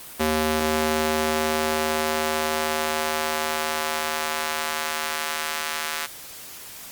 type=tone with high-pass filter sweep; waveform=square; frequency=77.78 Hz; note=D#2; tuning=in tune; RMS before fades=-25 dBFS; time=0.19-6.07 s; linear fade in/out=20 ms; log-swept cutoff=270 to 1400 Hz; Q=0.78; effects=white hiss -40 dBFS RMS until 6.91 s + Opus 32 kbps